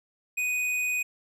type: tone with hard clipping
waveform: sine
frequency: 2489 Hz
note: D#7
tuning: in tune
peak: -27 dBFS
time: 0.37-1.03 s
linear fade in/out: 10 ms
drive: 10 dB
effects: none